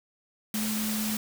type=tone in noise; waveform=sine; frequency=215.1 Hz; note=A3; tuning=39 cents flat; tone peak=-29 dBFS; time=0.54-1.17 s; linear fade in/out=2 ms; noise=white; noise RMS=-33 dBFS; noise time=0.54-1.17 s; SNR=+1 dB; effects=none